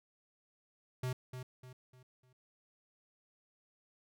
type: tone with echo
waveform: square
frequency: 127.3 Hz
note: C3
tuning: 47 cents flat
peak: -35 dBFS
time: 1.03-1.13 s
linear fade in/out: 5 ms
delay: 300 ms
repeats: 4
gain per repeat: -8 dB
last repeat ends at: 2.33 s
effects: none